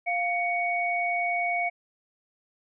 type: tone pair together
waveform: sine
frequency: 700 / 2235 Hz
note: F5 / C#7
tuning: +4 / +14 cents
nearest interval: octave + minor sixth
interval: 2010 cents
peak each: -27 dBFS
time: 0.06-1.7 s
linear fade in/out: 20 ms
effects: none